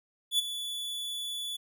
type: tone with ADSR envelope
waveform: 45% pulse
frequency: 3445 Hz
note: A7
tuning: 37 cents flat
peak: -22 dBFS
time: 0.31-1.57 s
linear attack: 78 ms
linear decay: 17 ms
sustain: -12 dB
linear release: 13 ms
effects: none